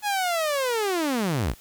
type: linear sweep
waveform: sawtooth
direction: down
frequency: 848 to 37.08 Hz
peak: -19 dBFS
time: 0.02-1.55 s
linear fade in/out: 50 ms
effects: white hiss -52 dBFS RMS until 1.6 s